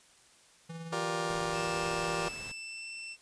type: tone with tremolo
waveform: square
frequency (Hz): 164.81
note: E3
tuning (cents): 0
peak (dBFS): -39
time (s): 0.69-2.29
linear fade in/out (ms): 10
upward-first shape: triangle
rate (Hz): 18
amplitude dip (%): 45
type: chord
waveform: 20% pulse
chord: G minor seventh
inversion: third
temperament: just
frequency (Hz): 352.8 / 392 / 470.4 / 588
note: F4 / G4 / Bb4 / D5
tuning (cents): +18 / 0 / +16 / +2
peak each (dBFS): -33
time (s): 0.92-2.29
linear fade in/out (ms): 10
type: noise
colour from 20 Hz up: pink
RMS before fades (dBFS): -46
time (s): 1.29-2.52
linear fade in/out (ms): 5
type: tone with pitch glide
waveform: sawtooth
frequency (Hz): 2637 to 2682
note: E7 to E7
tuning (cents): 0 to +29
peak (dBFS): -37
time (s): 1.52-3.17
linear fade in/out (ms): 50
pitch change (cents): +29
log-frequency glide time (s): 2.33-2.92
effects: white hiss -61 dBFS RMS until 3.21 s + resampled to 22050 Hz